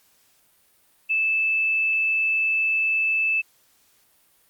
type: tone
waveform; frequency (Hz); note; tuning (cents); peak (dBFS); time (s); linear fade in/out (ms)
sine; 2628; E7; -6; -19; 1.09-3.42; 20
effects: white hiss -61 dBFS RMS until 4.49 s + Opus 48 kbps